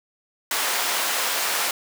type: high-pass noise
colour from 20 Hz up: pink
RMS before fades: -24 dBFS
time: 0.51-1.71 s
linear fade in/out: 2 ms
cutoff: 780 Hz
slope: 12 dB/octave
effects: none